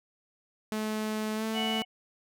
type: tone with pitch glide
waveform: sawtooth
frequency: 215.8 to 221.1 Hz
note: A3 to A3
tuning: -33 to +9 cents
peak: -26 dBFS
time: 0.72-1.82 s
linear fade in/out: 0 ms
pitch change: +42 cents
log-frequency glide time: 1.35-1.44 s
type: harmonic tone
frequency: 737 Hz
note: F#5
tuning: 7 cents flat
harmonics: 1 / 3 / 4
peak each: -36 / -37 / -32 dBFS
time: 1.53-1.85 s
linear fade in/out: 50 ms
effects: none